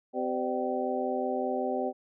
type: harmonic tone with a mistuned harmonic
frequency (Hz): 128.2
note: C3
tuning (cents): -35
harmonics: 2 / 3 / 4 / 5 / 6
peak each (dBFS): -34 / -34 / -34 / -34 / -34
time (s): 0.13-1.93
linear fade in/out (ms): 50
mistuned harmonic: 5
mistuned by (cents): -120
effects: none